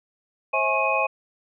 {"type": "tone cluster", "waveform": "sine", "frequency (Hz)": [534, 646, 838, 1086, 2504], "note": ["C5", "E5", "G#5", "C#6", "D#7"], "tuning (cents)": [35, -35, 15, -36, 10], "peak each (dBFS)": [-27, -27, -27, -26, -24], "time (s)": [0.53, 1.07], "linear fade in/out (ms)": 10, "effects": []}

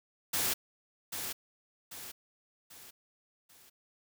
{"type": "noise with echo", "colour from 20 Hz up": "white", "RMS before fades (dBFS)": -31, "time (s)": [0.33, 0.54], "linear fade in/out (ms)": 10, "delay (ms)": 790, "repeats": 4, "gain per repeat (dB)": -7, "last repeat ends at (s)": 3.7, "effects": []}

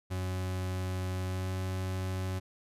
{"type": "tone with pitch glide", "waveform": "40% pulse", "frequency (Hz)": [92.5, 93.41], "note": ["F#2", "F#2"], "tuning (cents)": [0, 17], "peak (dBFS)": -31, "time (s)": [0.1, 2.4], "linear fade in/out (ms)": 20, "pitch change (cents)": 17, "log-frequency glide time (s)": [1.25, 1.54], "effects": ["resampled to 32000 Hz"]}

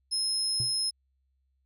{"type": "tone", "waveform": "35% pulse", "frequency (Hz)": 5160, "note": "E8", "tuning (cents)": -38, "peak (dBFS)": -24, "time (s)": [0.11, 0.91], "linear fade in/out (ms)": 20}
{"type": "tone with exponential decay", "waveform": "triangle", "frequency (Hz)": 121.5, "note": "B2", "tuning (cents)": -28, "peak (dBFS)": -27, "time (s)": [0.6, 0.77], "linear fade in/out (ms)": 0, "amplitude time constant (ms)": 35}
{"effects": ["added 66 Hz sine -70 dBFS peak until 1.65 s"]}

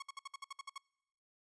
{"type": "tone bursts", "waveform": "sawtooth", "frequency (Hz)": 1100, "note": "C#6", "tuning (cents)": -14, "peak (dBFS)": -39, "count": 10, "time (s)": [0, 0.78], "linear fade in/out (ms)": 5, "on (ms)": 24, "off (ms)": 60, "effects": ["noise-tail reverb RT60 0.9 s tail -26 dB re dry", "resampled to 22050 Hz"]}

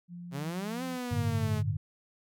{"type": "tone", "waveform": "sine", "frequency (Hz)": 174.61, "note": "F3", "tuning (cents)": 0, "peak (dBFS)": -40, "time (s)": [0.08, 0.99], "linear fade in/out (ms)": 50}
{"type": "exponential two-way sweep", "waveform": "sawtooth", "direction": "up then down", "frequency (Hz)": [129.8, 261.1, 210.7], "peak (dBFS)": -30, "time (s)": [0.31, 1.63], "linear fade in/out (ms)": 50, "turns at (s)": 0.83}
{"type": "chord", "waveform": "sine", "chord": "G suspended second", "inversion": "none", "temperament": "equal", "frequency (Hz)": [98, 110, 146.83], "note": ["G2", "A2", "D3"], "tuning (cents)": [0, 0, 0], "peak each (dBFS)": [-31, -32, -33], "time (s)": [1.11, 1.77], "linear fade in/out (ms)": 10}
{"effects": []}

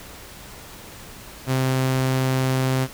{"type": "tone", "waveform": "sawtooth", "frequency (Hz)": 130.8, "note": "C3", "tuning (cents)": 0, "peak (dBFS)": -15, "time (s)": [1.46, 2.88], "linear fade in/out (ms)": 50, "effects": ["pink hiss -41 dBFS RMS until 2.93 s"]}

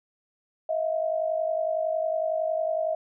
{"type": "tone pair together", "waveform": "sine", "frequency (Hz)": [637, 687.9], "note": ["D#5", "F5"], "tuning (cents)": [41, -26], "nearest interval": "minor second", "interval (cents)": 133, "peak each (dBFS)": [-25, -30], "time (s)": [0.69, 2.95], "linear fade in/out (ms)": 5, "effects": []}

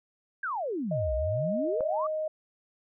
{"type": "exponential two-way sweep", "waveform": "sine", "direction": "down then up", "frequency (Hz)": [1661.2, 57.8, 1222], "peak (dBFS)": -29, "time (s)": [0.43, 2.07], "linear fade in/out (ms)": 5, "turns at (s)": 1.14}
{"type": "tone", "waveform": "sine", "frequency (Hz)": 622.3, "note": "D#5", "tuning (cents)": 0, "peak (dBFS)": -28, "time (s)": [0.91, 2.28], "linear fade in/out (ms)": 5}
{"type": "click", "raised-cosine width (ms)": 1, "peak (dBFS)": -25, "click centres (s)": 1.807}
{"effects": []}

